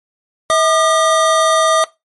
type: tone pair together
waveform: square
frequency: 642.8 / 1212 Hz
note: E5 / D#6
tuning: -44 / -46 cents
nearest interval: major seventh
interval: 1098 cents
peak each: -14 dBFS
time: 0.5-1.84 s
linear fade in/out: 0 ms
effects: noise-tail reverb RT60 0.2 s tail -19 dB re dry + MP3 48 kbps